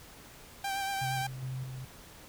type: tone with vibrato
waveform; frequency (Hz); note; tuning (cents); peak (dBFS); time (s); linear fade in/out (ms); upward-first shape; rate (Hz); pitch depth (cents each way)
sawtooth; 785; G5; +2; -28; 0.64-1.27; 5; triangle; 8.5; 29
type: tone with tremolo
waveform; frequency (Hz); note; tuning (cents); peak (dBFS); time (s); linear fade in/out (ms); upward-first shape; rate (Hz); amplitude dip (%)
sine; 129.9; C3; -12; -34; 1.01-1.85; 10; square; 2.4; 40
effects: pink hiss -52 dBFS RMS until 2.28 s